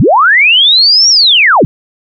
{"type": "linear two-way sweep", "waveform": "sine", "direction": "up then down", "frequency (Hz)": [87.31, 5700, 87.31], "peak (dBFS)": -3, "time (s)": [0, 1.65], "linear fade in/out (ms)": 0, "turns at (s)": 1.09, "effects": []}